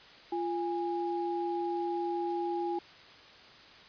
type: tone pair together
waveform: sine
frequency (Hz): 345.9 / 822.7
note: F4 / G#5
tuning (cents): -17 / -17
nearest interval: octave + minor third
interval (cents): 1500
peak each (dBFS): -32 / -34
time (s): 0.32-2.79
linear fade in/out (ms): 5
effects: white hiss -53 dBFS RMS until 3.88 s + resampled to 11025 Hz